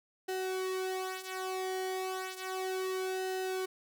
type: tone with flanger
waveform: sawtooth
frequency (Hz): 375.1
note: F#4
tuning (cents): +24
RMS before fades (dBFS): -36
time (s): 0.28-3.66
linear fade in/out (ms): 10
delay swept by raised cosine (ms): 0.86 to 3.46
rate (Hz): 0.33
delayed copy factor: -0.7
effects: none